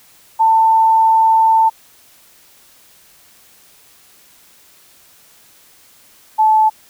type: tone pair in turn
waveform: sine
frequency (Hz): 892 / 870.1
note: A5 / A5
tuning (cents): +23 / -20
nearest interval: unison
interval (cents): 43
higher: first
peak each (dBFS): -8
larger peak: neither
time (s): 0.39-1.7 / 6.38-6.7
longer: first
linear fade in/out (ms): 20
effects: white hiss -48 dBFS RMS until 6.89 s